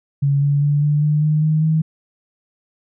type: tone with pitch steps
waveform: sine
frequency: 140.6 / 142.98 / 145.39 / 147.85 / 150.34 / 152.88 / 155.47 / 158.09 Hz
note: C#3 / D3 / D3 / D3 / D3 / D#3 / D#3 / D#3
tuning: +25 / -46 / -17 / +12 / +41 / -30 / -1 / +28 cents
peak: -13 dBFS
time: 0.22-1.82 s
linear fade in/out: 10 ms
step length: 200 ms
effects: none